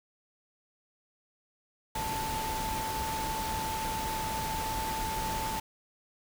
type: tone in noise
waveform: sine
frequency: 882 Hz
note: A5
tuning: 4 cents sharp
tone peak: -33 dBFS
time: 1.95-5.6 s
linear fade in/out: 5 ms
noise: pink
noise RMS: -36 dBFS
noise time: 1.95-5.6 s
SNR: 0 dB
effects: none